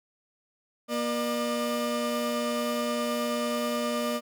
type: tone pair together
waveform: 30% pulse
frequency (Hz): 238.4 / 600.7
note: A#3 / D5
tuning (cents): +39 / +39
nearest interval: octave + major third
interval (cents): 1600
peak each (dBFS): -27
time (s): 0.88-4.21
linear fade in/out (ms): 50
effects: none